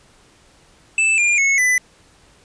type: tone with pitch steps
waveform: square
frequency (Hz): 2637 / 2404 / 2192 / 1998.5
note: E7 / D7 / C#7 / B6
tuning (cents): 0 / +40 / -20 / +20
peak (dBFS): -14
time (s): 0.98-1.78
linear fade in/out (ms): 2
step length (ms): 200
effects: pink hiss -52 dBFS RMS until 2.44 s + resampled to 22050 Hz